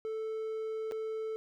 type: tone with dropouts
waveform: triangle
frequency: 440 Hz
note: A4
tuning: in tune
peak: -32 dBFS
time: 0.05-1.36 s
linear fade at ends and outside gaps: 0 ms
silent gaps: 0.912-0.92 s
effects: none